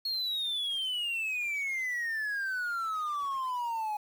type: exponential sweep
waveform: triangle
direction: down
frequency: 4320 to 830.6 Hz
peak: -28 dBFS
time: 0.05-3.97 s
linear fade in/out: 5 ms
effects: tanh soft clip ceiling -24 dBFS + 9-bit